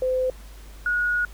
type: tone pair in turn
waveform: sine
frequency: 513 / 1451 Hz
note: C5 / F#6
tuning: -34 / -34 cents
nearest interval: octave + tritone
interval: 1800 cents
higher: second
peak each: -20 dBFS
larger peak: neither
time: 0.02-0.3 / 0.86-1.25 s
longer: second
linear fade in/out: 2 ms
effects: added 50 Hz sine -40 dBFS peak until 1.33 s + pink hiss -50 dBFS RMS until 1.33 s